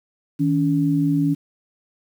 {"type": "tone pair together", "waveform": "sine", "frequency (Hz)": [157.9, 283], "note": ["D#3", "C#4"], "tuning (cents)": [26, 36], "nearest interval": "minor seventh", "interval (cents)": 1010, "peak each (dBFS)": [-20, -18], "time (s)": [0.39, 1.35], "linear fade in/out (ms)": 20, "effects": ["8-bit"]}